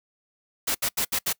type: noise bursts at uneven times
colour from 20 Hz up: white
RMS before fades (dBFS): -25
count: 5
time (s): 0.67-0.75 / 0.82-0.89 / 0.97-1.05 / 1.12-1.19 / 1.26-1.33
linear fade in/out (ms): 10
effects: noise-tail reverb RT60 0.1 s tail -24 dB re dry

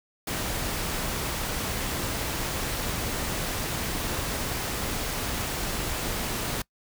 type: noise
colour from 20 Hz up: pink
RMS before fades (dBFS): -30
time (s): 0.27-6.62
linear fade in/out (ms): 5
effects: noise-tail reverb RT60 0.1 s tail -24 dB re dry

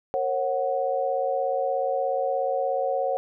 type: chord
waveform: sine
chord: F# major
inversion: first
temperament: equal with one note detuned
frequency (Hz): 466.2 / 543 / 740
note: A#4 / C#5 / F#5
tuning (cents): 0 / -36 / 0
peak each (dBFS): -31 / -25 / -27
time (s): 0.14-3.17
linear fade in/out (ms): 0
effects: none

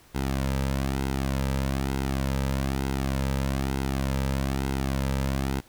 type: tone with flanger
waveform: sawtooth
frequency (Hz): 67.3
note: C2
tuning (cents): +49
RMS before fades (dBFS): -27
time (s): 0.14-5.61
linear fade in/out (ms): 20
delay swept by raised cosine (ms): 1.7 to 2.8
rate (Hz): 1.1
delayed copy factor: -0.6
effects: pink hiss -56 dBFS RMS until 5.68 s

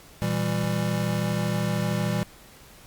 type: chord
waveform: square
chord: E diminished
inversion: second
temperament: just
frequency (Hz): 118.67 / 164.81 / 197.78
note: Bb2 / E3 / G3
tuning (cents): +31 / 0 / +16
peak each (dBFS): -29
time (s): 0.22-2.23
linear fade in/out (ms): 0
effects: pink hiss -50 dBFS RMS until 2.86 s + Opus 48 kbps

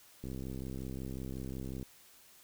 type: click train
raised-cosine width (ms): 3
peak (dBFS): -29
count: 105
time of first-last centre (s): 0.24-1.828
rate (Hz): 65.5
effects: white hiss -60 dBFS RMS until 2.43 s

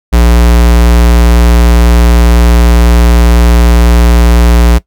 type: tone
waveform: square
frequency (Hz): 59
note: A#1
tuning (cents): +22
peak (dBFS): -3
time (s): 0.12-4.79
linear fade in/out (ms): 20
effects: noise-tail reverb RT60 0.1 s tail -19 dB re dry

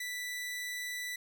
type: tone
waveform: sawtooth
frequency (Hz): 1975.5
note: B6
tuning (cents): 0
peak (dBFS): -33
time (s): 0-1.16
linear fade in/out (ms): 5
effects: none

